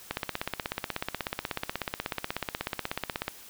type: click train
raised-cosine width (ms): 0.3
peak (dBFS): -13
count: 53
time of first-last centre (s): 0.11-3.281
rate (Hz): 16.4
effects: white hiss -49 dBFS RMS until 3.49 s